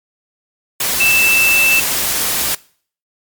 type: tone in noise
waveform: sine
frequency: 2652 Hz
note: E7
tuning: 10 cents sharp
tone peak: -10 dBFS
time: 1-1.8 s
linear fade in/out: 5 ms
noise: white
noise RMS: -17 dBFS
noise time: 0.8-2.55 s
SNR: +4 dB
effects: noise-tail reverb RT60 0.5 s tail -22 dB re dry + MP3 96 kbps